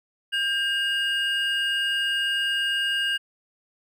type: tone pair together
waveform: triangle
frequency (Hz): 1600 / 2851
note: G6 / F7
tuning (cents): +35 / +35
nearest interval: minor seventh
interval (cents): 1000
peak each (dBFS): -24 / -23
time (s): 0.32-3.18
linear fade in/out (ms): 20
effects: none